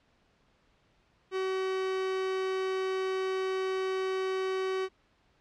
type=tone; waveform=45% pulse; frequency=378.6 Hz; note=F#4; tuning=40 cents sharp; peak=-29 dBFS; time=1.31-4.89 s; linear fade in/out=50 ms; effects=pink hiss -68 dBFS RMS until 5.4 s + low-pass 4000 Hz 12 dB/octave